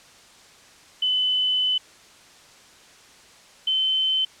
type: tone pair in turn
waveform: sine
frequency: 3016 / 3069 Hz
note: F#7 / G7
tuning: +32 / -37 cents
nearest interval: unison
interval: 31 cents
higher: second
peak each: -19 dBFS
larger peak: neither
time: 1.02-1.78 / 3.67-4.25 s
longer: first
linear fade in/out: 5 ms
effects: white hiss -50 dBFS RMS until 4.4 s + low-pass 7000 Hz 12 dB/octave